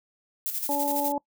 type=noise with tremolo; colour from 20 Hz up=violet; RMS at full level=-29 dBFS; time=0.46-1.12 s; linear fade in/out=0 ms; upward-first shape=square; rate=12 Hz; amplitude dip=55%
type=harmonic tone; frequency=286.2 Hz; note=D4; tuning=45 cents flat; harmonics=1 / 2 / 3; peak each=-30 / -30 / -28 dBFS; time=0.69-1.18 s; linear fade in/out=2 ms
effects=noise-tail reverb RT60 0.1 s tail -23 dB re dry